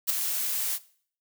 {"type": "noise with ADSR envelope", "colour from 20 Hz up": "blue", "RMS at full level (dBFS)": -22, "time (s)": [0.07, 0.79], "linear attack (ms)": 26, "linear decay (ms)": 11, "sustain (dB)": -7, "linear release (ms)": 45, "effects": ["noise-tail reverb RT60 0.5 s tail -18 dB re dry"]}